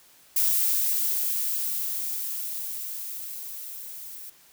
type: noise with level ramp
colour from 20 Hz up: violet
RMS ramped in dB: -22 to -41 dBFS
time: 0.36-4.3 s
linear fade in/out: 5 ms
effects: white hiss -56 dBFS RMS until 4.52 s